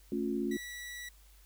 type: chord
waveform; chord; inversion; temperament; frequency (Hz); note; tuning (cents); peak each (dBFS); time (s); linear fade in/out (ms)
sine; A augmented; none; equal with one note detuned; 220 / 277.2 / 354.1; A3 / C#4 / E#4; 0 / 0 / +24; -35; 0.12-0.57; 2
type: tone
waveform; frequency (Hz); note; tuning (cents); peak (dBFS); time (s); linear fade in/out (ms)
sawtooth; 1948; B6; -24; -38; 0.51-1.09; 5
effects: added 50 Hz sine -57 dBFS peak until 1.45 s + white hiss -64 dBFS RMS until 1.45 s